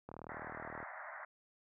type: click train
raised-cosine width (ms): 1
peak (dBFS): -32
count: 30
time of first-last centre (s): 0.09-0.828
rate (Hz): 39.3
type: band-pass noise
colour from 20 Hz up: white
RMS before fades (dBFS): -48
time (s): 0.29-1.25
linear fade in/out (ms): 5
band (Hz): 580 to 2000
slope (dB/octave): 96
effects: high-pass 60 Hz 12 dB/octave